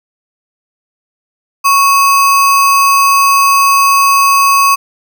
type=tone with sample-and-hold; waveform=sine; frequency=1108.7 Hz; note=C#6; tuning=in tune; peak=-5 dBFS; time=1.64-4.76 s; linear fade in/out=20 ms; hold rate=3675 Hz; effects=none